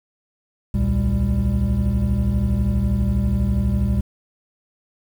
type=tone cluster; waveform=triangle; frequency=61.8 / 74.1 / 117.7 / 198.1 Hz; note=B1 / D2 / A#2 / G3; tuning=+2 / +16 / +17 / +18 cents; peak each=-20 dBFS; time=0.74-4.01 s; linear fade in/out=5 ms; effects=tanh soft clip ceiling -7 dBFS + 8-bit